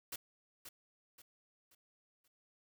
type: noise with echo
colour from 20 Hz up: white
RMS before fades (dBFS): -43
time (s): 0.12-0.16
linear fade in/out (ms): 5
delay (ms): 530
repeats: 4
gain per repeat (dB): -8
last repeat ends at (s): 2.28
effects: none